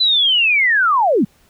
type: linear sweep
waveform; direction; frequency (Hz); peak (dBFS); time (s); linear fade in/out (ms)
sine; down; 4053 to 164.81; -11; 0-1.25; 10
effects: pink hiss -55 dBFS RMS until 1.49 s